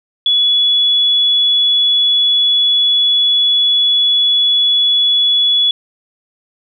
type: tone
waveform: sine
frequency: 3400 Hz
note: G#7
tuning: 40 cents sharp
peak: -9 dBFS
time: 0.26-5.71 s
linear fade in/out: 2 ms
effects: none